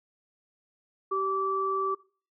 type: tone pair together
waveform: sine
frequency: 387.1 / 1160 Hz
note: G4 / D6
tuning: -22 / -22 cents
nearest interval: octave + perfect fifth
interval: 1900 cents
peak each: -30 / -27 dBFS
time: 1.11-1.95 s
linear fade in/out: 10 ms
effects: noise-tail reverb RT60 0.4 s tail -21 dB re dry